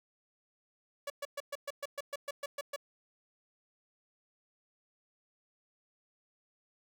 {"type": "tone bursts", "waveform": "sawtooth", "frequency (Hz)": 569, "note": "C#5", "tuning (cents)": 45, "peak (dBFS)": -32, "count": 12, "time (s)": [1.07, 2.762], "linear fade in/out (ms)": 5, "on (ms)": 31, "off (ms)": 120, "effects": []}